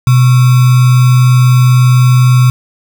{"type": "tone with sample-and-hold", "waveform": "sine", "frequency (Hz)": 126, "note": "B2", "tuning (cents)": 35, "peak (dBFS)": -3, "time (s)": [0.07, 2.5], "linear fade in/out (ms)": 2, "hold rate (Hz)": 1225, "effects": []}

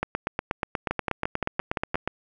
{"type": "two click trains", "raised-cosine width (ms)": 0.5, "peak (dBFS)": [-10, -10], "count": [7, 18], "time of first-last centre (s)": [[0.91, 1.944], [0.03, 2.076]], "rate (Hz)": [5.8, 8.31], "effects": []}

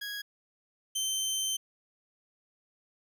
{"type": "tone pair in turn", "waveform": "20% pulse", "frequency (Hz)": [1655, 3102], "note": ["G#6", "G7"], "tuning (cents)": [-6, -19], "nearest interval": "major seventh", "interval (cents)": 1087, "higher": "second", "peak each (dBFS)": [-31, -24], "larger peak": "second", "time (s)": [[0.01, 0.22], [0.95, 1.57]], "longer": "second", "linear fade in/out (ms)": 10, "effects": []}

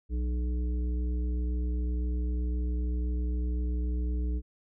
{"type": "harmonic tone with a mistuned harmonic", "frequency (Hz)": 61, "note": "B1", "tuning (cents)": -21, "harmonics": [1, 3, 5, 7], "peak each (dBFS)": [-27, -42, -41, -47], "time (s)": [0.09, 4.42], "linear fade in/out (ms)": 50, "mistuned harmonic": 3, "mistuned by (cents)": 36, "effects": []}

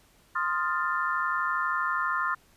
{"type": "chord", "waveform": "sine", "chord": "F dominant seventh", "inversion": "second", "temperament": "equal with one note detuned", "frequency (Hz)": [1046.5, 1244.5, 1396.9, 1774.3], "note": ["C6", "Eb6", "F6", "A6"], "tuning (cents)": [0, 0, 0, 14], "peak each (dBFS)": [-30, -31, -30, -33], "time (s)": [0.35, 2.35], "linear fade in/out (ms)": 10, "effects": ["pink hiss -61 dBFS RMS until 2.56 s", "resampled to 32000 Hz"]}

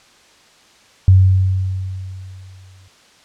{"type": "tone with exponential decay", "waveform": "sine", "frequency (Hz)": 94.2, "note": "F#2", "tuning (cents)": 32, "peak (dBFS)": -4, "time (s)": [1.08, 2.88], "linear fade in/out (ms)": 0, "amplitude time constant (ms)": 390, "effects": ["white hiss -49 dBFS RMS until 3.24 s", "low-pass 6000 Hz 12 dB/octave"]}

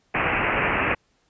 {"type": "low-pass noise", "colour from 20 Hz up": "white", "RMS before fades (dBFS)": -23, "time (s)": [0.14, 0.95], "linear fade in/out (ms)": 10, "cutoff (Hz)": 2700, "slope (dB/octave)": 96, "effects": ["pink hiss -66 dBFS RMS until 1.29 s", "resampled to 16000 Hz"]}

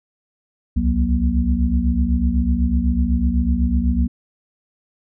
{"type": "tone cluster", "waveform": "sine", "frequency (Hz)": [64, 72, 183.2, 237.4], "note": ["C2", "D2", "F#3", "A#3"], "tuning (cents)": [-38, -34, -17, 32], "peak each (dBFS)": [-19, -20, -24, -21], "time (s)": [0.76, 4.08], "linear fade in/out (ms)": 10, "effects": []}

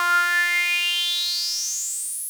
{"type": "tone with high-pass filter sweep", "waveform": "sawtooth", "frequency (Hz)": 349.6, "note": "F4", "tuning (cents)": 2, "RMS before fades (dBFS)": -23, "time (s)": [0, 2.29], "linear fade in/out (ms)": 0, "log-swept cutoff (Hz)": [1200, 11000], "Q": 9.3, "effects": []}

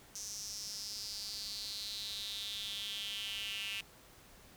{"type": "tone with high-pass filter sweep", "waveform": "square", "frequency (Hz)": 104.2, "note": "G#2", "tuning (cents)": 6, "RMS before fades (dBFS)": -42, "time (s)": [0.15, 3.81], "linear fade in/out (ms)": 5, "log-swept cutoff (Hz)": [6000, 2700], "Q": 6.1, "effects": ["pink hiss -59 dBFS RMS until 4.56 s"]}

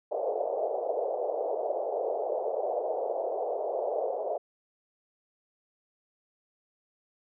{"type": "band-pass noise", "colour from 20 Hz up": "white", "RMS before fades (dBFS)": -31, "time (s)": [0.11, 4.38], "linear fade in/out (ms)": 10, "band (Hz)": [430, 710], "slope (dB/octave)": 48, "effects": []}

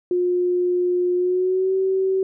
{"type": "tone with pitch glide", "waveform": "sine", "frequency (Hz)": [357.5, 381], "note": ["F4", "G4"], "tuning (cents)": [41, -49], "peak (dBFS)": -17, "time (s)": [0.11, 2.23], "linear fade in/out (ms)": 2, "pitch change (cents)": 110, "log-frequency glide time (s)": [1.16, 1.74], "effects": []}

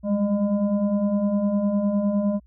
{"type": "tone with frequency modulation", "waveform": "sine", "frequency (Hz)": 206.4, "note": "G#3", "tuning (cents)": -10, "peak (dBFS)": -19, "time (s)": [0.03, 2.4], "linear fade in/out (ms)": 50, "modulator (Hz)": 403, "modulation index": 0.85, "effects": ["added 60 Hz sine -51 dBFS peak until 2.46 s"]}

